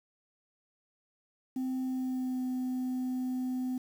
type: tone with pitch glide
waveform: sine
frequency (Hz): 258.7 to 254.5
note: C4 to C4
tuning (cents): -19 to -48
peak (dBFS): -28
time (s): 1.56-3.78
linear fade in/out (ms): 5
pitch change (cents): -29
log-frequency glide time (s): 1.84-2.42
effects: tanh soft clip ceiling -29 dBFS + 9-bit